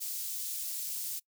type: high-pass noise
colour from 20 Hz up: white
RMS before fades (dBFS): -37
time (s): 0-1.2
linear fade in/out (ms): 20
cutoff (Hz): 5300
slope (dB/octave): 12
effects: noise-tail reverb RT60 0.1 s tail -22 dB re dry